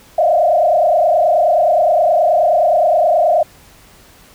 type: tone with frequency modulation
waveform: sine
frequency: 659.3 Hz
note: E5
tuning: in tune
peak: -9 dBFS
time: 0.18-3.43 s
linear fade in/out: 5 ms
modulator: 29.5 Hz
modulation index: 2.1
effects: pink hiss -45 dBFS RMS until 4.34 s